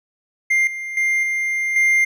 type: tone with level steps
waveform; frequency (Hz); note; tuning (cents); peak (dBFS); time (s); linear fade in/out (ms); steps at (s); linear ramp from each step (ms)
triangle; 2100; C7; +6; -12 / -24 / -14 / -17 / -11; 0.5-2.05; 10; 0.67 / 0.97 / 1.23 / 1.76; 2
effects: none